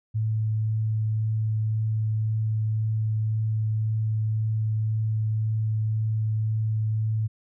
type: tone with vibrato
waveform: sine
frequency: 109.3 Hz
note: A2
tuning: 11 cents flat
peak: -22 dBFS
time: 0.14-7.28 s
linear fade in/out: 20 ms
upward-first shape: triangle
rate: 1.9 Hz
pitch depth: 8 cents each way
effects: none